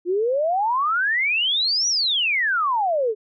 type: exponential two-way sweep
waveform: sine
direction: up then down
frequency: 339.6 to 5920 to 410.9 Hz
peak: -18 dBFS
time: 0.05-3.15 s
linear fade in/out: 50 ms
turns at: 1.88 s
effects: none